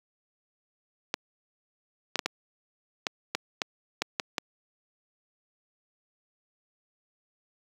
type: clicks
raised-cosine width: 0.2 ms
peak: -9 dBFS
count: 10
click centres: 1.141 / 2.157 / 2.192 / 2.26 / 3.068 / 3.35 / 3.618 / 4.02 / 4.198 / 4.382 s
effects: high-pass 200 Hz 12 dB/octave + 8-bit